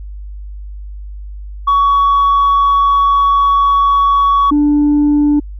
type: tone pair in turn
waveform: sine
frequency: 1124 / 293.6 Hz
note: C#6 / D4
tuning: +24 / 0 cents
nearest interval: octave + major seventh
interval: 2324 cents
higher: first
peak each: -6 dBFS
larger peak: neither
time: 1.67-4.51 / 4.51-5.4 s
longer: first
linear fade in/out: 10 ms
effects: tanh soft clip ceiling -6 dBFS + added 50 Hz sine -25 dBFS peak until 5.59 s